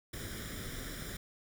pink noise with comb filter, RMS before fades -42 dBFS, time 0.13-1.17 s, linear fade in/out 5 ms, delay 0.56 ms, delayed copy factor +0.75, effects none

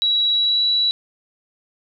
sine tone with pitch glide, 3893 to 3925 Hz, B7 to B7, -26 to -11 cents, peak -15 dBFS, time 0.02-0.91 s, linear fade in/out 0 ms, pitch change +15 cents, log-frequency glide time 0.33-0.63 s, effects none

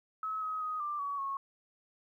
sine tone with pitch steps, 1287 / 1268 / 1252 / 1184 / 1131 / 1097 Hz, E6 / D#6 / D#6 / D6 / C#6 / C#6, -42 / +32 / +10 / +14 / +34 / -18 cents, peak -33 dBFS, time 0.23-1.37 s, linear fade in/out 2 ms, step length 190 ms, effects 12-bit

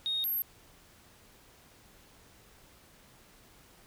sine tone pair in turn, 3724 / 12577 Hz, A#7 / G9, -2 / +5 cents, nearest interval octave + major sixth, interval 2107 cents, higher second, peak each -28 dBFS, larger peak neither, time 0.06-0.24 / 0.24-0.42 s, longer neither, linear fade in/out 0 ms, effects tanh soft clip ceiling -25 dBFS + pink hiss -59 dBFS RMS until 3.86 s

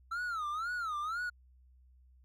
triangle tone with vibrato, 1318.5 Hz, E6, in tune, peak -32 dBFS, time 0.11-1.3 s, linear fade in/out 10 ms, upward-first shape sine, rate 2 Hz, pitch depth 190 cents each way, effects added 63 Hz sine -59 dBFS peak until 2.24 s

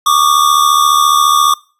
square tone pair together, 1130.5 / 1205 Hz, C#6 / D6, +34 / +44 cents, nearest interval minor second, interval 110 cents, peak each -11 dBFS, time 0.06-1.54 s, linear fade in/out 5 ms, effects noise-tail reverb RT60 0.4 s tail -22 dB re dry + resampled to 32000 Hz

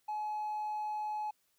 triangle tone, 849 Hz, G#5, 38 cents sharp, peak -31 dBFS, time 0.08-1.31 s, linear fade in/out 10 ms, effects tanh soft clip ceiling -30 dBFS + white hiss -75 dBFS RMS until 1.58 s

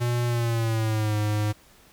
square tone with pitch glide, 120.5 to 105.51 Hz, B2 to G#2, -42 to +28 cents, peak -23 dBFS, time 0-1.53 s, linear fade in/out 20 ms, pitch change -230 cents, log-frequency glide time 0.26-1.16 s, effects pink hiss -55 dBFS RMS until 1.92 s

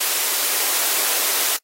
white high-pass noise, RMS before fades -20 dBFS, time 0-1.57 s, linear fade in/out 10 ms, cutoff 340 Hz, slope 24 dB/octave, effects noise-tail reverb RT60 0.1 s tail -22 dB re dry + AAC 48 kbps

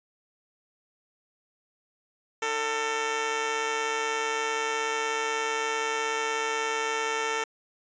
10% pulse tone with amplitude modulation, 447.2 Hz, A4, 28 cents sharp, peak -16 dBFS, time 2.42-7.44 s, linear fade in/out 5 ms, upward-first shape sine, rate 136 Hz, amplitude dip 50%, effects resampled to 16000 Hz

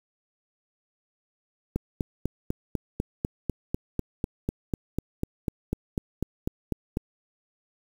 click train, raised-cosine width 3 ms, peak -13 dBFS, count 22, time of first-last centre 1.76-6.971 s, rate 4.03 Hz, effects 7-bit

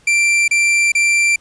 45% pulse tone bursts, 2356 Hz, D7, 5 cents sharp, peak -11 dBFS, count 3, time 0.07-1.36 s, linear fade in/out 5 ms, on 410 ms, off 30 ms, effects pink hiss -52 dBFS RMS until 1.4 s + resampled to 22050 Hz

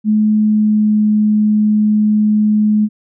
sine tone with pitch glide, 213.7 to 212.1 Hz, G#3 to G#3, +50 to +37 cents, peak -9 dBFS, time 0.04-2.89 s, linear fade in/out 50 ms, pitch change -13 cents, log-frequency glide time 0.37-1.02 s, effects none

